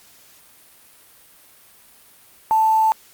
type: tone with quantisation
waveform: sine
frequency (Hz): 880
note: A5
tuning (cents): 0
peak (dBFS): -13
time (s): 2.51-2.92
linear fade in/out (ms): 0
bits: 6
effects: white hiss -50 dBFS RMS until 3.13 s + Opus 48 kbps